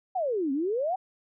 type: exponential two-way sweep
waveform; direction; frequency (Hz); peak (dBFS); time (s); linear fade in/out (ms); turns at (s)
sine; down then up; 784 to 261.6 to 784; -25; 0.15-0.96; 10; 0.52
effects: none